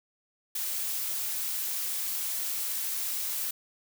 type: noise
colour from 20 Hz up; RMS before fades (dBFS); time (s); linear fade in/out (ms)
blue; -32; 0.55-3.51; 5
effects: none